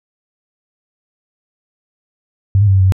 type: tone with pitch steps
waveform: sine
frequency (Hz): 97.7 / 103.8 / 97 / 96 / 94 / 94.8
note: G2 / G#2 / G2 / G2 / F#2 / F#2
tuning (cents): -5 / 0 / -18 / -36 / +28 / +43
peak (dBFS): -7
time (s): 2.55-2.922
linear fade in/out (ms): 0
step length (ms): 62
effects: none